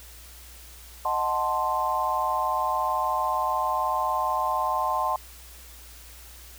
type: chord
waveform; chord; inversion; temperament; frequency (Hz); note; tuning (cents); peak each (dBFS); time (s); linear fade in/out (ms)
sine; D# diminished seventh; none; equal; 622.3 / 740 / 880 / 1046.5; D#5 / F#5 / A5 / C6; 0 / 0 / 0 / 0; -32 / -30 / -28 / -26; 1.05-5.16; 2
effects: added 60 Hz sine -47 dBFS peak until 6.58 s + white hiss -48 dBFS RMS until 6.58 s